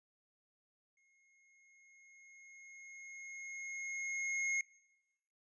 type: tone with exponential growth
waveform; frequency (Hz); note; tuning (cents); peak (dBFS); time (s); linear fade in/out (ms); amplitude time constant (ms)
square; 2155; C#7; -49; -33; 0.97-4.61; 2; 790
effects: noise-tail reverb RT60 1.0 s tail -23 dB re dry + resampled to 22050 Hz